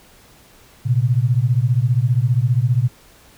sine beating tone pair, 116.4 / 131.4 Hz, A#2 / C3, -2 / +8 cents, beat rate 15 Hz, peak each -16 / -17 dBFS, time 0.85-2.89 s, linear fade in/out 20 ms, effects pink hiss -49 dBFS RMS until 3.37 s

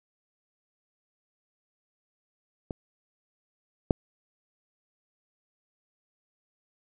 clicks, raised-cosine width 2 ms, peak -20 / -7 dBFS, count 2, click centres 2.708 / 3.908 s, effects none

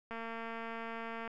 click train, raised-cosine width 0.5 ms, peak -28 dBFS, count 267, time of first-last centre 0.11-1.277 s, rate 228 Hz, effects none

